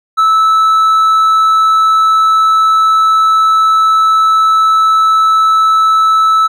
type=tone with hard clipping; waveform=sine; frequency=1308 Hz; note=E6; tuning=14 cents flat; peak=-7 dBFS; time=0.17-6.48 s; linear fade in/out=20 ms; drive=3 dB; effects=none